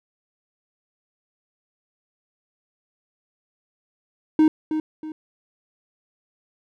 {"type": "tone with echo", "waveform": "triangle", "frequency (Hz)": 311.2, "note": "D#4", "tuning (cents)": 0, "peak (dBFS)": -10, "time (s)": [4.39, 4.48], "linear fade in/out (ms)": 2, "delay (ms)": 320, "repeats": 2, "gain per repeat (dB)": -9, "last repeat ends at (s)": 5.12, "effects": []}